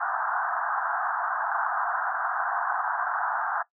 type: band-pass noise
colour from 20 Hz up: white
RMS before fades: -28 dBFS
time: 0-3.63 s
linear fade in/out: 10 ms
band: 690 to 1600 Hz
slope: 96 dB/octave
effects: noise-tail reverb RT60 0.1 s tail -17 dB re dry